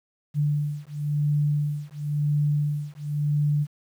sine beating tone pair, 146.83 / 147.79 Hz, D3 / D3, 0 / +11 cents, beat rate 0.96 Hz, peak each -25 dBFS, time 0.34-3.67 s, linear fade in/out 50 ms, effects 9-bit

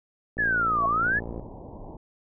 click train, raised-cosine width 2 ms, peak -22 dBFS, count 60, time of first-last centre 0.37-1.396 s, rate 57.5 Hz
sine exponential two-way sweep, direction down then up, 1760 to 1093 to 1760 Hz, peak -21 dBFS, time 0.38-1.2 s, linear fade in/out 20 ms, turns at 0.86 s
sine tone with exponential growth, 679 Hz, F5, 49 cents flat, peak -25 dBFS, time 0.74-0.86 s, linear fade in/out 5 ms, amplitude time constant 25 ms
pink low-pass noise, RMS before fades -41 dBFS, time 1.01-1.97 s, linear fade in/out 5 ms, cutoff 1000 Hz, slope 96 dB/octave
effects none

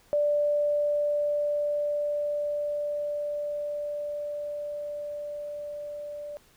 sine tone with level ramp, 587.3 Hz, D5, in tune, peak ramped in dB -21 to -35 dBFS, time 0.13-6.37 s, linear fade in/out 0 ms, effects pink hiss -60 dBFS RMS until 6.56 s

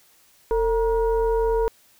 sine tone with frequency modulation, 451.8 Hz, A4, 46 cents sharp, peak -18 dBFS, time 0.51-1.68 s, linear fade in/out 0 ms, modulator 495 Hz, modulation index 0.7, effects white hiss -57 dBFS RMS until 1.99 s

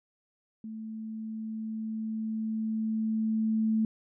sine tone with level ramp, 220 Hz, A3, in tune, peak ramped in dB -37 to -23 dBFS, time 0.64-3.85 s, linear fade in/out 2 ms, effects none

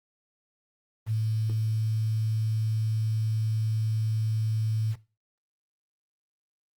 sine tone with quantisation, 110 Hz, A2, in tune, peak -24 dBFS, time 1.06-4.96 s, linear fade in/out 50 ms, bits 8, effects noise-tail reverb RT60 0.3 s tail -18 dB re dry + Opus 24 kbps

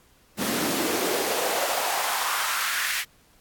pink noise with high-pass filter sweep, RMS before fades -26 dBFS, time 0.37-3.05 s, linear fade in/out 50 ms, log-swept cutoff 210 to 2000 Hz, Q 2.5, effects pink hiss -59 dBFS RMS until 3.4 s + AAC 64 kbps

